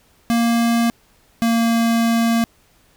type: tone pair in turn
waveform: square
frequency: 233.1 / 230.4 Hz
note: A#3 / A#3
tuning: 0 / -20 cents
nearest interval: unison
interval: 20 cents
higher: first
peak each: -15 dBFS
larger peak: neither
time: 0.3-0.9 / 1.42-2.44 s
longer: second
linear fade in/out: 0 ms
effects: pink hiss -56 dBFS RMS until 2.96 s